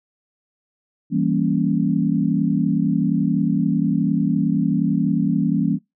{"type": "chord", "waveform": "sine", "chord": "E diminished seventh", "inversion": "none", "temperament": "equal", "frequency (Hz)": [164.81, 196, 233.1, 277.2], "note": ["E3", "G3", "Bb3", "Db4"], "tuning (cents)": [0, 0, 0, 0], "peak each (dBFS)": -22, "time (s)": [1.1, 5.79], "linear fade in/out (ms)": 50, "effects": ["noise-tail reverb RT60 0.2 s tail -22 dB re dry"]}